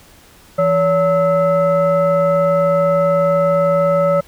sine tone with frequency modulation, 567 Hz, C#5, 39 cents sharp, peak -11 dBFS, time 0.58-4.21 s, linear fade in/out 10 ms, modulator 734 Hz, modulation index 0.73, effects pink hiss -46 dBFS RMS until 4.27 s

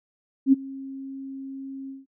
sine tone with ADSR envelope, 269.8 Hz, C#4, 47 cents flat, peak -10 dBFS, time 0.46-2.06 s, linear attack 66 ms, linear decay 20 ms, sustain -23 dB, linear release 170 ms, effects noise-tail reverb RT60 0.1 s tail -22 dB re dry

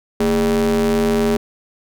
square ring-modulated tone, 92.5 Hz, F#2, in tune, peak -12 dBFS, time 0.2-1.37 s, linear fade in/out 5 ms, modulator 319 Hz, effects none

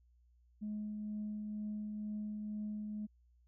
sine tone with tremolo, 211.1 Hz, G#3, 29 cents sharp, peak -36 dBFS, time 0.61-3.07 s, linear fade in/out 20 ms, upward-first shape triangle, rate 2.1 Hz, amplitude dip 30%, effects tanh soft clip ceiling -34 dBFS + added 60 Hz sine -65 dBFS peak until 3.47 s

